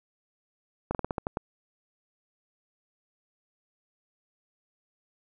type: slowing click train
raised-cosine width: 1 ms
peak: -15 dBFS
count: 8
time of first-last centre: 0.91-1.371 s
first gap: 38 ms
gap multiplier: 1.18
effects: none